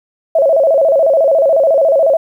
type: tone with vibrato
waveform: sine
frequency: 599 Hz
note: D5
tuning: 34 cents sharp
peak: -7 dBFS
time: 0.35-2.17 s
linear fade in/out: 5 ms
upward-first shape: square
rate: 14 Hz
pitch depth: 150 cents each way
effects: 8-bit